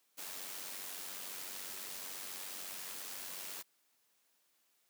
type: noise with amplitude modulation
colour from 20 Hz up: white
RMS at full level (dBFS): -43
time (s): 0.17-3.63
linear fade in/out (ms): 20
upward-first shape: sine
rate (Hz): 94.2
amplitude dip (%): 45
effects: white hiss -75 dBFS RMS until 4.89 s + high-pass 200 Hz 12 dB/octave